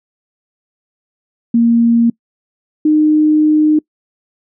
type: tone pair in turn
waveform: sine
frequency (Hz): 233.1 / 306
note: A#3 / D#4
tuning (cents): 0 / -29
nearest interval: perfect fourth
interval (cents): 471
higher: second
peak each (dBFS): -7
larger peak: neither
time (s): 1.54-2.1 / 2.85-3.79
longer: second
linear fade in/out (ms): 5
effects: noise-tail reverb RT60 0.1 s tail -25 dB re dry